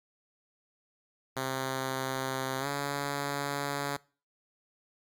5% pulse tone with pitch glide, 132.3 to 141.8 Hz, C3 to C#3, +20 to +40 cents, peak -20 dBFS, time 1.36-3.97 s, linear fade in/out 10 ms, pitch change +120 cents, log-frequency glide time 2.59-2.67 s, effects noise-tail reverb RT60 0.4 s tail -24 dB re dry + Opus 48 kbps

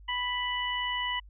harmonic tone, 987.8 Hz, B5, in tune, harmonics 1 / 2 / 3, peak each -33 / -33 / -33 dBFS, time 0.08-1.2 s, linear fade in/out 10 ms, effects added 50 Hz sine -48 dBFS peak until 1.29 s

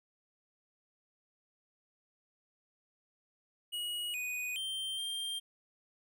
square tone with pitch steps, 2902 / 2483 / 3150 / 3184 Hz, F#7 / D#7 / G7 / G7, -34 / -4 / +8 / +26 cents, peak -36 dBFS, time 3.72-5.4 s, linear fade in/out 20 ms, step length 420 ms, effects none

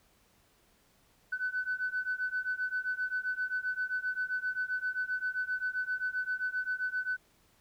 sine beating tone pair, 1500 / 1507.6 Hz, F#6 / F#6, +23 / +32 cents, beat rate 7.6 Hz, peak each -34 / -33 dBFS, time 1.32-7.17 s, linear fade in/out 10 ms, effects tanh soft clip ceiling -24 dBFS + pink hiss -67 dBFS RMS until 7.6 s

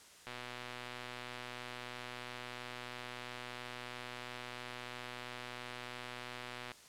click train, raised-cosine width 0.3 ms, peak -28 dBFS, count 794, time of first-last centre 0.27-6.717 s, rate 123 Hz, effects white hiss -58 dBFS RMS until 6.88 s + low-pass 9000 Hz 12 dB/octave

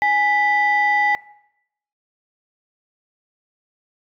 sine tone pair together, 830.6 / 1975.5 Hz, G#5 / B6, 0 / 0 cents, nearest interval octave + minor third, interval 1500 cents, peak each -16 / -17 dBFS, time 0.02-1.15 s, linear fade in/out 0 ms, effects noise-tail reverb RT60 0.8 s tail -21 dB re dry + tanh soft clip ceiling -9 dBFS

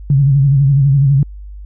sine tone with vibrato, 138.59 Hz, C#3, in tune, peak -7 dBFS, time 0.1-1.23 s, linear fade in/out 2 ms, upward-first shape sine, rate 12 Hz, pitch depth 75 cents each way, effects added 50 Hz sine -28 dBFS peak until 1.65 s

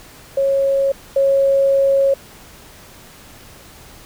sine tone pair in turn, 548 / 548 Hz, C#5 / C#5, -20 / -20 cents, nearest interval unison, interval 0 cents, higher neither, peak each -13 / -11 dBFS, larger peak second, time 0.37-0.92 / 1.16-2.14 s, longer second, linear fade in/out 5 ms, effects pink hiss -42 dBFS RMS until 4.05 s

